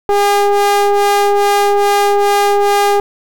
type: ring-modulated tone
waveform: square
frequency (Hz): 202.6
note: G#3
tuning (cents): -43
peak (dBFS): -7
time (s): 0.09-3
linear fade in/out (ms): 2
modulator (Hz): 609
effects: 8-bit